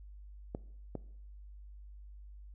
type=clicks; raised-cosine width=2 ms; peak=-24 dBFS; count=2; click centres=0.549 / 0.953 s; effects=noise-tail reverb RT60 0.7 s tail -20 dB re dry + added 50 Hz sine -48 dBFS peak until 2.54 s